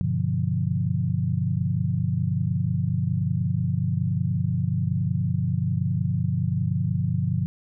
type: chord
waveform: sine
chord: G dominant seventh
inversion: none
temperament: equal with one note detuned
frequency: 98 / 123.47 / 144.64 / 174.61 Hz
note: G2 / B2 / D3 / F3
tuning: 0 / 0 / -26 / 0 cents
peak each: -27 dBFS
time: 0.01-7.46 s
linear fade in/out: 0 ms
effects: none